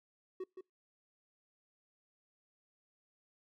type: tone with echo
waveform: triangle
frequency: 373 Hz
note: F#4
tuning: 14 cents sharp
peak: -36 dBFS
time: 0.4-0.44 s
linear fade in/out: 5 ms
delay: 170 ms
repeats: 1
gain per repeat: -7 dB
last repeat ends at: 0.61 s
effects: noise-tail reverb RT60 0.2 s tail -26 dB re dry